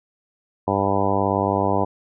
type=harmonic tone; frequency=98.7 Hz; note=G2; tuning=12 cents sharp; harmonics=1 / 2 / 3 / 4 / 5 / 6 / 7 / 8 / 9 / 10; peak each=-27 / -27 / -27 / -27 / -27 / -27 / -27 / -27 / -27 / -27 dBFS; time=0.67-1.85 s; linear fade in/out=10 ms; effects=none